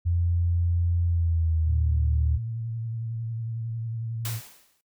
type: tone with pitch glide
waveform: sine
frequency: 86.2 to 75.91 Hz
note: F2 to D#2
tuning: -22 to -42 cents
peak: -21 dBFS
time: 0.05-2.38 s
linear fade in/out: 20 ms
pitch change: -220 cents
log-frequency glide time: 1.05-2.02 s
type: tone with vibrato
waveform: sine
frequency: 114.1 Hz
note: A#2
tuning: 37 cents flat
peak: -29 dBFS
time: 1.65-4.41 s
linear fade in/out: 50 ms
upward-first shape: sine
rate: 11 Hz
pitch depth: 34 cents each way
type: noise with exponential decay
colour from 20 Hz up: white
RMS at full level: -32 dBFS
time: 4.25-4.81 s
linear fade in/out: 2 ms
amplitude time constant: 120 ms
effects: noise-tail reverb RT60 0.1 s tail -19 dB re dry